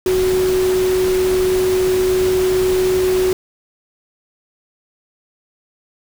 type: tone in noise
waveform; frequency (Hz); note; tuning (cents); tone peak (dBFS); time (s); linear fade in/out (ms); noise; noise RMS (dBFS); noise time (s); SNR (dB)
sine; 371.2; F#4; +6; -13; 0.06-3.33; 2; pink; -26; 0.06-3.33; +10
effects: none